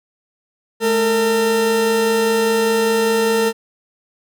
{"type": "tone pair together", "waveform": "40% pulse", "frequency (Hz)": [215, 455], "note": ["A3", "A#4"], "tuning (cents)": [-40, -42], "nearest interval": "octave + minor second", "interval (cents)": 1298, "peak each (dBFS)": [-21, -14], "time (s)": [0.8, 3.53], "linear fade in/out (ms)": 50, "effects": []}